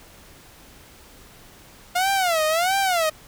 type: tone with vibrato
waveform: sawtooth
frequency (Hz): 698.5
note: F5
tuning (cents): 0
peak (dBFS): -15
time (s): 1.95-3.1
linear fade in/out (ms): 10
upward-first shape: sine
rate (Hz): 1.5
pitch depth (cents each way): 210
effects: pink hiss -48 dBFS RMS until 3.27 s